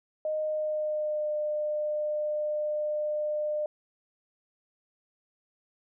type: tone with pitch glide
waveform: sine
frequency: 618 to 602.5 Hz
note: D#5 to D5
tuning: -12 to +44 cents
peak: -27 dBFS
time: 0.25-3.66 s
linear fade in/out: 2 ms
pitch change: -44 cents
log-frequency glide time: 0.39-1.33 s
effects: none